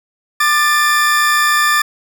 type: tone pair together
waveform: 40% pulse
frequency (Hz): 1194 / 1761.3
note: D6 / A6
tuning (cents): +28 / +1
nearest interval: perfect fifth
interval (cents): 673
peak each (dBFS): -13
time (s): 0.4-1.82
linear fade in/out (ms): 5
effects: none